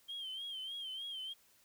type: tone with vibrato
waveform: sine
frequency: 3171 Hz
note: G7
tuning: 19 cents sharp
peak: -39 dBFS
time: 0.08-1.34 s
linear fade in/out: 20 ms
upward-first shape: sine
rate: 3.3 Hz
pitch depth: 73 cents each way
effects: tanh soft clip ceiling -38 dBFS + white hiss -68 dBFS RMS until 1.64 s